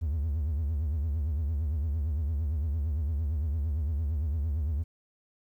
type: tone with vibrato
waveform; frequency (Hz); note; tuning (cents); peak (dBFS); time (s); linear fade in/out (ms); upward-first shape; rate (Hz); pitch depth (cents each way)
triangle; 76; D#2; -40; -24; 0.01-4.84; 20; triangle; 8.8; 210
effects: tanh soft clip ceiling -20 dBFS + 11-bit